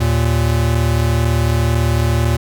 square tone pair together, 78 / 116 Hz, D#2 / A#2, +5 / -8 cents, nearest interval perfect fifth, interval 687 cents, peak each -17 / -16 dBFS, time 0-2.37 s, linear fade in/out 10 ms, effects none

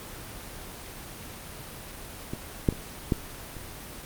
clicks, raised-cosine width 3 ms, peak -18 / -7 / -24 / -9 / -26 dBFS, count 5, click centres 2.335 / 2.688 / 2.725 / 3.122 / 3.567 s, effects pink hiss -41 dBFS RMS until 4.05 s + Opus 24 kbps

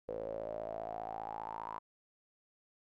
sawtooth tone with band-pass filter sweep, 55 Hz, A1, in tune, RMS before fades -42 dBFS, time 0.08-1.79 s, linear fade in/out 10 ms, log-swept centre 500 to 1000 Hz, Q 9.4, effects none

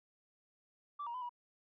sine tone with pitch steps, 1164 / 944 / 1006 / 967 Hz, D6 / A#5 / B5 / B5, -16 / +22 / +32 / -37 cents, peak -38 dBFS, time 0.99-1.294 s, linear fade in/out 10 ms, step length 76 ms, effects tanh soft clip ceiling -36 dBFS

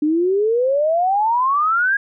sine exponential sweep, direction up, 293.7 to 1656 Hz, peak -14 dBFS, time 0.02-1.97 s, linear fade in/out 5 ms, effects none

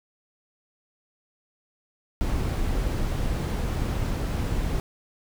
brown noise with amplitude modulation, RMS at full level -25 dBFS, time 2.21-4.8 s, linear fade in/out 0 ms, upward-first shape sine, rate 251 Hz, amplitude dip 25%, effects none

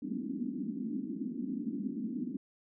pink band-pass noise, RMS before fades -37 dBFS, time 0.02-2.37 s, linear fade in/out 2 ms, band 210 to 290 Hz, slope 48 dB/octave, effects none

